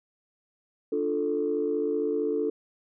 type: chord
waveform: sine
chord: D minor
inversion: none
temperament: equal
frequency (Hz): 293.7 / 349.2 / 440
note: D4 / F4 / A4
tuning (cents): 0 / 0 / 0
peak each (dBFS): -30 / -31 / -26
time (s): 0.92-2.5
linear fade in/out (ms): 5
effects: tanh soft clip ceiling -16 dBFS